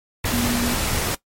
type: tone in noise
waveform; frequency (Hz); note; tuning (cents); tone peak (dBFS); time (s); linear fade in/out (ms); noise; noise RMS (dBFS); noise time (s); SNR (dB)
sine; 240; B3; -49; -22; 0.32-0.74; 5; pink; -23; 0.24-1.15; -2
effects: noise-tail reverb RT60 0.1 s tail -17 dB re dry + MP3 64 kbps